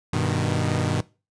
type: chord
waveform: sawtooth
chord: G augmented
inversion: none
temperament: equal with one note detuned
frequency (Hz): 98 / 123.47 / 154.13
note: G2 / B2 / D#3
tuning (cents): 0 / 0 / -16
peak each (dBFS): -22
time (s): 0.13-1.01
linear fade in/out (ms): 5
effects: noise-tail reverb RT60 0.3 s tail -20 dB re dry + resampled to 22050 Hz